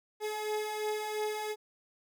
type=beating tone pair; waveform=30% pulse; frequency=423.6 / 426.5 Hz; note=G#4 / G#4; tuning=+34 / +46 cents; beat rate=2.9 Hz; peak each=-36 / -31 dBFS; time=0.2-1.56 s; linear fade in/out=50 ms; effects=none